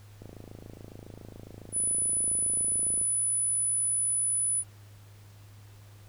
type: click train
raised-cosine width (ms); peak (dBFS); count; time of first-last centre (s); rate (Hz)
2; -31; 77; 0.22-3.014; 27.2
type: tone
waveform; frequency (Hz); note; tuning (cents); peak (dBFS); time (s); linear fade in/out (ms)
sine; 9956; D#9; 0; -25; 1.72-4.64; 50
effects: added 102 Hz sine -49 dBFS peak until 6.08 s + pink hiss -59 dBFS RMS until 6.08 s